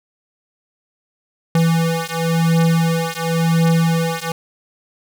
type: beating tone pair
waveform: square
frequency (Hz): 164.81 / 165.75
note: E3 / E3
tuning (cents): 0 / +10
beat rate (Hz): 0.94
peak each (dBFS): -18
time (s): 1.55-4.32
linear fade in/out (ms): 2
effects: none